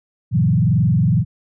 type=tone with frequency modulation; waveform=sine; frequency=141.3 Hz; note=C#3; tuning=34 cents sharp; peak=-12 dBFS; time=0.31-1.25 s; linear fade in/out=50 ms; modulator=21.9 Hz; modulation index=1.8; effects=none